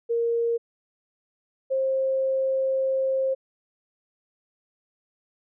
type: tone pair in turn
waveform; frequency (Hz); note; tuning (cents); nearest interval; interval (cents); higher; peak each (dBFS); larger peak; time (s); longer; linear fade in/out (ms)
sine; 466.2 / 531.1; A#4 / C5; 0 / +26; major second; 226; second; -21; neither; 0.09-0.58 / 1.7-3.35; second; 20
effects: none

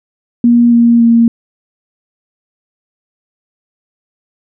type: tone with pitch steps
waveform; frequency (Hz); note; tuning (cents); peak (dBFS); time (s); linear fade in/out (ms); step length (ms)
sine; 237.8 / 234.9 / 232.1; A#3 / A#3 / A#3; +35 / +13 / -7; -4; 0.44-1.28; 2; 280
effects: none

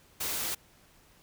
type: noise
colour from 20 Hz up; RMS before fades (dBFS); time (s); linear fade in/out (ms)
white; -33; 0.2-0.55; 10
effects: pink hiss -61 dBFS RMS until 1.22 s

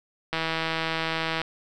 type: click train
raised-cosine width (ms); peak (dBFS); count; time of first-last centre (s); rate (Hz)
0.3; -11; 177; 0.33-1.416; 162
effects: none

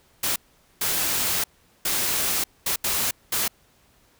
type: noise bursts at uneven times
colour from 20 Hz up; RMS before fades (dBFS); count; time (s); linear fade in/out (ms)
white; -24; 6; 0.23-0.36 / 0.81-1.44 / 1.85-2.44 / 2.66-2.76 / 2.84-3.11 / 3.32-3.48; 5
effects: pink hiss -60 dBFS RMS until 4.19 s

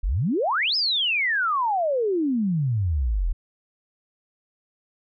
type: exponential two-way sweep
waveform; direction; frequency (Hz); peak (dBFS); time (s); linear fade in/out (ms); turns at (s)
sine; up then down; 36.71 to 5274 to 36.71; -20; 0.03-3.33; 10; 0.76
effects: none

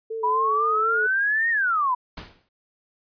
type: tone with vibrato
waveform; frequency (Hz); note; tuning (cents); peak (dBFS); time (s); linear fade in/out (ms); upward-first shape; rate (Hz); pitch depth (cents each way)
sine; 440; A4; 0; -27; 0.1-1.07; 10; sine; 4; 38
type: exponential two-way sweep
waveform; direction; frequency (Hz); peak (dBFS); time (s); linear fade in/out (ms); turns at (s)
sine; up then down; 967 to 1879 to 967; -19; 0.23-1.95; 10; 1.5
type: noise with exponential decay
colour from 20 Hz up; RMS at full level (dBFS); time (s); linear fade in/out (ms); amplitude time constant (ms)
pink; -34; 2.17-2.49; 5; 69
effects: resampled to 11025 Hz

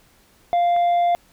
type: harmonic tone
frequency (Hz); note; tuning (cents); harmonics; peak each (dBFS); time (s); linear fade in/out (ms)
697; F5; -4; 1 / 3 / 5; -15 / -37 / -41; 0.53-1.15; 0
type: click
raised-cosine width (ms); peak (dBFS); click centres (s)
0.5; -24; 0.764
effects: pink hiss -56 dBFS RMS until 1.32 s

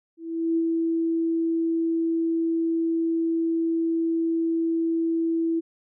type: tone with ADSR envelope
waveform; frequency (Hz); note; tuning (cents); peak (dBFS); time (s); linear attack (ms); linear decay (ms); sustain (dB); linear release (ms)
sine; 329.6; E4; 0; -19; 0.17-5.61; 400; 51; -2; 24
effects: none

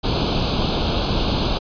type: noise with comb filter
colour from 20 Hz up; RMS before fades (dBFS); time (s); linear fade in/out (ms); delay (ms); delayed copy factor
pink; -20; 0.03-1.59; 20; 0.26; +1
effects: resampled to 11025 Hz

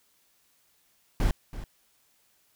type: noise with echo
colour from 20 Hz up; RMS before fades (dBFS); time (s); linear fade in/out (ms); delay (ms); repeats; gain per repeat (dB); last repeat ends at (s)
brown; -23; 1.2-1.31; 2; 330; 1; -14; 1.64
effects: white hiss -67 dBFS RMS until 2.55 s

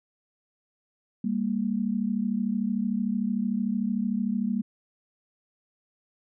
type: tone pair together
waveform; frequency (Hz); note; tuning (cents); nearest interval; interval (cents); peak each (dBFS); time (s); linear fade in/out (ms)
sine; 199.77 / 233.1; G3 / A#3; +33 / 0; minor third; 267; -27 / -27; 1.24-4.62; 5
effects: none

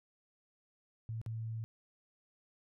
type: tone with dropouts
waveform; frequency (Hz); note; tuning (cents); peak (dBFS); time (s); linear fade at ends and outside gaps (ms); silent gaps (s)
sine; 112.5; A2; +39; -37; 1.09-1.64; 0; 1.215-1.262
effects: none

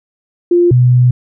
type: tone pair in turn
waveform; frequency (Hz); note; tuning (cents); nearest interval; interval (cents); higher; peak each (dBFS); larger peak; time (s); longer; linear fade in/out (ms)
sine; 349.2 / 124.36; F4 / B2; 0 / +12; octave + tritone; 1788; first; -6 / -5; second; 0.51-0.71 / 0.71-1.11; second; 5
effects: none

